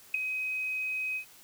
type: tone with ADSR envelope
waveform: sine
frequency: 2525 Hz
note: D#7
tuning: 25 cents sharp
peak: -20 dBFS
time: 0.14-1.25 s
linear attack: 6 ms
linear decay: 5 ms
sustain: -10 dB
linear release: 90 ms
effects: white hiss -55 dBFS RMS until 1.43 s